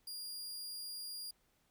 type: tone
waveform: sawtooth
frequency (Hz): 4824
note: D8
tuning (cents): +46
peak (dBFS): -40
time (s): 0.07-1.31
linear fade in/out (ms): 5
effects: pink hiss -75 dBFS RMS until 1.7 s